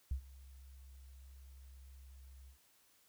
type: tone with ADSR envelope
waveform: sine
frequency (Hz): 66.2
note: C2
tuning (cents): +21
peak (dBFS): -32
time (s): 0.11-2.58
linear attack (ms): 4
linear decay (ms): 90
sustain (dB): -21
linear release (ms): 100
effects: white hiss -70 dBFS RMS until 3.08 s